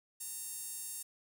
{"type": "tone with high-pass filter", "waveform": "sawtooth", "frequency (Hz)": 921, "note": "A#5", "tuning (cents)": -21, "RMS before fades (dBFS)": -43, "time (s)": [0.2, 1.03], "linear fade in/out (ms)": 10, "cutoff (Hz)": 8700, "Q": 2, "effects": ["10-bit"]}